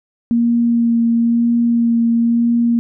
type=tone with vibrato; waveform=sine; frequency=233.8 Hz; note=A#3; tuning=5 cents sharp; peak=-11 dBFS; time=0.31-2.79 s; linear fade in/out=0 ms; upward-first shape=sine; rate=1 Hz; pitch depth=14 cents each way; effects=none